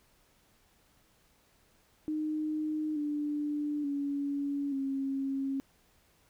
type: tone with pitch steps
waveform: sine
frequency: 307.7 / 295.2 / 283.1 / 271.6 Hz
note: D#4 / D4 / C#4 / C#4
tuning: -19 / +9 / +37 / -35 cents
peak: -30 dBFS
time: 2.08-5.6 s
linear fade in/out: 0 ms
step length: 880 ms
effects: pink hiss -67 dBFS RMS until 6.29 s